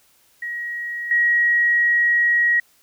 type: tone with level steps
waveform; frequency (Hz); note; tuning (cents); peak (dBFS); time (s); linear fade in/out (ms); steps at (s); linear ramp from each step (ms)
sine; 1900; A#6; +33; -25 / -14; 0.42-2.6; 5; 1.11; 2
effects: white hiss -58 dBFS RMS until 2.82 s